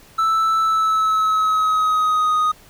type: tone with pitch glide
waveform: triangle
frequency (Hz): 1318.5 to 1244.5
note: E6 to D#6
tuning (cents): 0 to 0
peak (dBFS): -13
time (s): 0.18-2.52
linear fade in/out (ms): 10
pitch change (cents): -100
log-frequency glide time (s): 0.59-2.36
effects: pink hiss -48 dBFS RMS until 2.69 s